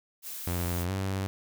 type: noise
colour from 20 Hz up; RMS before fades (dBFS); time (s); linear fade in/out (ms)
blue; -39; 0.22-0.86; 50
type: tone with pitch glide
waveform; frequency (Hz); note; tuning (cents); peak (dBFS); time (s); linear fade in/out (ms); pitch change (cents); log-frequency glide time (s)
sawtooth; 87.31 to 96.32; F2 to G2; 0 to -30; -25; 0.47-1.27; 0; +170; 0.86-0.91
effects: none